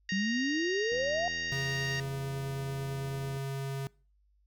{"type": "harmonic tone", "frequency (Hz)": 933, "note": "A#5", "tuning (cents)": 1, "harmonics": [2, 3, 4, 5, 6, 7], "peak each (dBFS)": [-34, -40, -45, -43, -46, -50], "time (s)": [0.09, 2], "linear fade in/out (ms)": 2}
{"type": "exponential sweep", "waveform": "sine", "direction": "up", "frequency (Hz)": [185, 722], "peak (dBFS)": -29, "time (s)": [0.12, 1.28], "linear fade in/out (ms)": 2}
{"type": "click train", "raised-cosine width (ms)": 2, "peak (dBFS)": -35, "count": 206, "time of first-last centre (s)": [0.92, 3.369], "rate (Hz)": 83.7}
{"type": "tone", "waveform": "square", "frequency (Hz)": 136.5, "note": "C#3", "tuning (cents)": -26, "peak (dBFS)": -34, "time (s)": [1.52, 3.87], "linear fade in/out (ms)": 0}
{"effects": ["noise-tail reverb RT60 0.4 s tail -24 dB re dry", "added 50 Hz sine -65 dBFS peak until 4.46 s"]}